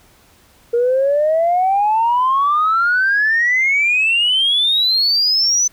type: exponential sweep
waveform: sine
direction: up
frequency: 466.2 to 6100 Hz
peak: -11 dBFS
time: 0.73-5.68 s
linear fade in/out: 10 ms
effects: tanh soft clip ceiling -8 dBFS + pink hiss -51 dBFS RMS until 5.72 s